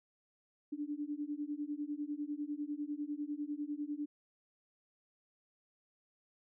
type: beating tone pair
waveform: sine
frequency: 288.9 / 298.9 Hz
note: D4 / D4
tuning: -28 / +31 cents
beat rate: 10 Hz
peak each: -40 / -40 dBFS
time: 0.72-4.06 s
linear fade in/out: 10 ms
effects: none